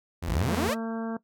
sawtooth tone, 84.4 Hz, E2, 41 cents sharp, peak -27 dBFS, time 0.22-0.7 s, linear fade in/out 10 ms
sawtooth exponential sweep, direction up, 41.38 to 690 Hz, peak -22 dBFS, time 0.27-0.75 s, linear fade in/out 20 ms
harmonic tone, 226.3 Hz, A3, 49 cents sharp, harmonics 1 / 2 / 3 / 4 / 5 / 6 / 7, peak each -30 / -36 / -40 / -42 / -44 / -46 / -47 dBFS, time 0.48-1.17 s, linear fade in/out 5 ms
effects noise-tail reverb RT60 0.1 s tail -18 dB re dry

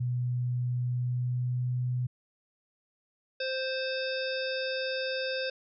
sine tone with pitch glide, 123.47 to 124.69 Hz, B2 to B2, 0 to +17 cents, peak -27 dBFS, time 0-2.07 s, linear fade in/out 10 ms, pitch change +17 cents, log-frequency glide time 0.89-1.71 s
harmonic tone, 523.3 Hz, C5, in tune, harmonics 1 / 3 / 5 / 7 / 9 / 10, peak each -32 / -37 / -39 / -40 / -42 / -42 dBFS, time 3.4-5.5 s, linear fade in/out 5 ms
effects none

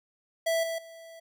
square tone with level steps, 659 Hz, E5, 1 cent flat, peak -25 / -31 / -46 dBFS, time 0.46-1.2 s, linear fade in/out 10 ms, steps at 0.63 / 0.78 s, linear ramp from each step 5 ms, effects none

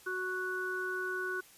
harmonic tone, 370 Hz, F#4, in tune, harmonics 1 / 3 / 4, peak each -38 / -43 / -35 dBFS, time 0.06-1.41 s, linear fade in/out 10 ms, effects white hiss -58 dBFS RMS until 1.57 s + resampled to 32000 Hz

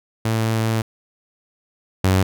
sawtooth tone pair in turn, 111.8 / 94.34 Hz, A2 / F#2, +28 / +34 cents, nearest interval minor third, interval 294 cents, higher first, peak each -14 / -10 dBFS, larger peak second, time 0.25-0.82 / 2.04-2.23 s, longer first, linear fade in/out 5 ms, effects none

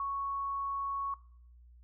sine tone, 1108.7 Hz, C#6, in tune, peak -32 dBFS, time 0-1.14 s, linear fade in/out 2 ms, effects noise-tail reverb RT60 0.6 s tail -21 dB re dry + added 60 Hz sine -54 dBFS peak until 1.83 s

